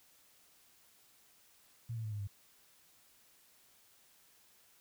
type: tone with pitch steps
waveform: sine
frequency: 116.5 / 112.14 / 107.95 / 103.91 / 100.02 Hz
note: A#2 / A2 / A2 / G#2 / G2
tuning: -1 / +33 / -33 / +1 / +35 cents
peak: -37 dBFS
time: 1.89-2.275 s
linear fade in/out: 10 ms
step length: 77 ms
effects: white hiss -66 dBFS RMS until 4.8 s